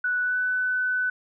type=tone with pitch glide; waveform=sine; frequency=1480 to 1499.8 Hz; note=F#6 to F#6; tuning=0 to +23 cents; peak=-22 dBFS; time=0.04-1.1 s; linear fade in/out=5 ms; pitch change=+23 cents; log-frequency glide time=0.22-0.37 s; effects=none